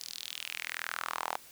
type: tone with high-pass filter sweep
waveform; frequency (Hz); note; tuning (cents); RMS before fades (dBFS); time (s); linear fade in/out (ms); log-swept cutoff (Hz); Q
sawtooth; 41; E1; -9; -39; 0-1.37; 10; 5100 to 800; 3.2
effects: white hiss -54 dBFS RMS until 1.51 s